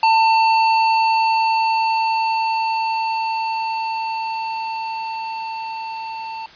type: tone with level ramp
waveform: square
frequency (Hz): 895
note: A5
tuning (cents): +29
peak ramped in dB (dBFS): -12 to -28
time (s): 0.03-6.46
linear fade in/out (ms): 2
effects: white hiss -43 dBFS RMS until 6.55 s + resampled to 11025 Hz